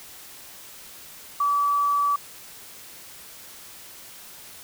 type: tone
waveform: sine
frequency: 1150 Hz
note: D6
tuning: 37 cents flat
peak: -19 dBFS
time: 1.4-2.16 s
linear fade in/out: 5 ms
effects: white hiss -44 dBFS RMS until 4.63 s